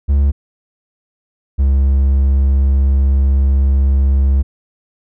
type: tone pair in turn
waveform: triangle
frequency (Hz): 70.2 / 68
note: C#2 / C#2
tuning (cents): +22 / -33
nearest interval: minor second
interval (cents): 55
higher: first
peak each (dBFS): -7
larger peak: neither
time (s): 0.08-0.32 / 1.58-4.43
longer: second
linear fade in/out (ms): 20
effects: none